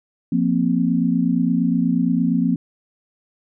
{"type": "chord", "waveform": "sine", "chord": "F suspended fourth", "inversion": "none", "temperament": "equal", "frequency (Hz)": [174.61, 233.1, 261.6], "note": ["F3", "Bb3", "C4"], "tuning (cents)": [0, 0, 0], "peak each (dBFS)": -20, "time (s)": [0.32, 2.56], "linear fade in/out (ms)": 5, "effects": []}